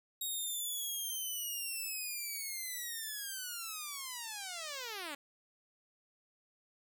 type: linear sweep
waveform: 5% pulse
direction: down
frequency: 3790 to 272 Hz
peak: -29 dBFS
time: 0.21-5.15 s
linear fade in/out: 5 ms
effects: none